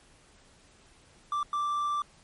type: tone bursts at uneven times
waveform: triangle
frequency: 1174 Hz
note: D6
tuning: 1 cent flat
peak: -25 dBFS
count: 2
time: 1.32-1.43 / 1.53-2.02 s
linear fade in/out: 2 ms
effects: pink hiss -59 dBFS RMS until 2.23 s + MP3 48 kbps